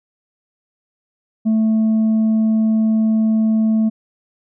triangle tone with tanh clipping, 220 Hz, A3, in tune, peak -13 dBFS, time 1.45-3.9 s, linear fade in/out 20 ms, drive 7 dB, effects none

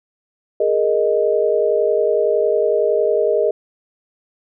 sine chord, Ab suspended second, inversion none, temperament equal, 415.3 / 466.2 / 622.3 Hz, Ab4 / Bb4 / Eb5, 0 / 0 / 0 cents, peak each -18 dBFS, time 0.6-3.51 s, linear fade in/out 5 ms, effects none

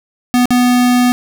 square tone with dropouts, 246.9 Hz, B3, in tune, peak -9 dBFS, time 0.34-1.12 s, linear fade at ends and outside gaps 0 ms, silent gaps 0.456-0.506 s, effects none

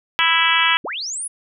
harmonic tone, 329.8 Hz, E4, 1 cent sharp, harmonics 3 / 4 / 5 / 6 / 7 / 8 / 9 / 10, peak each -22 / -22 / -22 / -22 / -22 / -22 / -22 / -22 dBFS, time 0.19-0.77 s, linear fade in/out 0 ms
sine linear sweep, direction up, 120.2 to 10548 Hz, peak -24 dBFS, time 0.84-1.28 s, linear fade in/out 10 ms
effects none

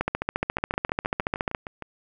two click trains, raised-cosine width 0.5 ms, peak -19 / -9 dBFS, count 10 / 23, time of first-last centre 0.43-1.823 / 0.01-1.548 s, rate 6.46 / 14.3 Hz, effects none

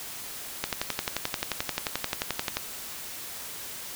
click train, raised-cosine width 0.2 ms, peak -9 dBFS, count 23, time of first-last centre 0.64-2.57 s, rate 11.4 Hz, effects white hiss -39 dBFS RMS until 3.95 s

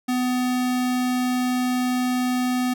square tone, 250.7 Hz, B3, 26 cents sharp, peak -21 dBFS, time 0.08-2.74 s, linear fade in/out 10 ms, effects none

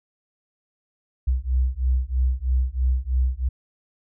sine beating tone pair, 62.2 / 65.3 Hz, B1 / C2, +13 / -3 cents, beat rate 3.1 Hz, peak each -22 dBFS, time 1.27-3.49 s, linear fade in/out 10 ms, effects none

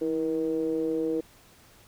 triangle ring-modulated tone, 76.8 Hz, D#2, 22 cents flat, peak -20 dBFS, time 0.01-1.21 s, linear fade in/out 10 ms, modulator 400 Hz, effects pink hiss -56 dBFS RMS until 1.87 s

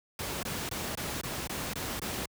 pink noise bursts, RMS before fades -35 dBFS, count 8, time 0.19-2.257 s, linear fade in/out 2 ms, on 240 ms, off 21 ms, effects high-pass 60 Hz 12 dB/octave

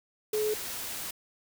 sine tone in noise, 427.5 Hz, A4, 50 cents flat, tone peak -26 dBFS, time 0.33-0.54 s, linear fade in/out 5 ms, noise white, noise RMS -37 dBFS, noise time 0.33-1.11 s, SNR +8 dB, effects none

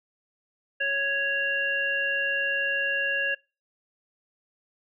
harmonic tone, 554.4 Hz, C#5, in tune, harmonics 1 / 3 / 5, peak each -34 / -25 / -29 dBFS, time 0.8-3.35 s, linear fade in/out 10 ms, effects noise-tail reverb RT60 0.3 s tail -24 dB re dry

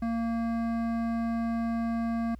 sine tone with hard clipping, 230 Hz, A#3, 23 cents flat, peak -29 dBFS, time 0.02-2.35 s, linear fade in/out 5 ms, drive 13 dB, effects added 60 Hz sine -44 dBFS peak until 2.39 s + pink hiss -70 dBFS RMS until 2.39 s

